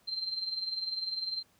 sine tone with tremolo, 4137 Hz, C8, 20 cents flat, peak -29 dBFS, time 0.07-1.43 s, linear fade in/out 20 ms, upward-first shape triangle, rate 20 Hz, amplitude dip 75%, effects pink hiss -67 dBFS RMS until 1.59 s + high-pass 60 Hz 12 dB/octave

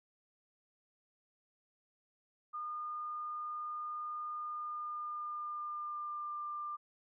sine tone with pitch glide, 1217 to 1192.6 Hz, D#6 to D6, -39 to +26 cents, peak -38 dBFS, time 2.53-6.77 s, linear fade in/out 20 ms, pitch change -35 cents, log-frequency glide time 4.31-6.43 s, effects none

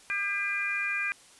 harmonic tone, 401.1 Hz, G4, 40 cents sharp, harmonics 3 / 4 / 5 / 6, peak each -40 / -32 / -37 / -30 dBFS, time 0.1-1.12 s, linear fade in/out 0 ms, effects white hiss -55 dBFS RMS until 1.39 s + resampled to 24000 Hz

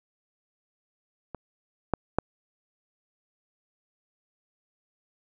clicks, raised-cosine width 1 ms, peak -22 / -9 / -8 dBFS, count 3, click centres 1.347 / 1.937 / 2.186 s, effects none

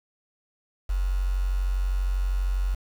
sine tone with quantisation, 46.25 Hz, F#1, in tune, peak -22 dBFS, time 0.89-2.75 s, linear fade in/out 10 ms, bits 7, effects none

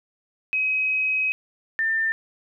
sine tone pair in turn, 2537 / 1793.9 Hz, D#7 / A6, +33 / +33 cents, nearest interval tritone, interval 600 cents, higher first, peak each -20 dBFS, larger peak neither, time 0.53-1.32 / 1.79-2.12 s, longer first, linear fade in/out 0 ms, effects none

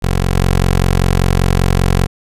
15% pulse tone with level steps, 45.12 Hz, F#1, 43 cents flat, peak -6 / -4 dBFS, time 0.02-2.07 s, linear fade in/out 20 ms, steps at 0.35 s, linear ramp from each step 10 ms, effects resampled to 32000 Hz

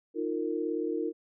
sine chord, Eb suspended second, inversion none, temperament equal with one note detuned, 311.1 / 349.2 / 458.4 Hz, Eb4 / F4 / Bb4, 0 / 0 / -29 cents, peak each -33 dBFS, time 0.14-1.13 s, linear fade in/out 50 ms, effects none

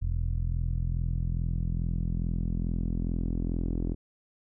sawtooth tone with low-pass filter sweep, 42.34 Hz, E1, 47 cents sharp, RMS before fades -29 dBFS, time 0.01-3.95 s, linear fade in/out 20 ms, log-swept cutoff 100 to 310 Hz, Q 2.1, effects none

